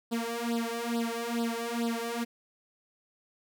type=tone with flanger; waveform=sawtooth; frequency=233.1 Hz; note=A#3; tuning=in tune; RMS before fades=-32 dBFS; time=0.11-2.25 s; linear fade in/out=20 ms; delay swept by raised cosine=0.22 to 2.62 ms; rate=2.3 Hz; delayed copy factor=+1; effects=none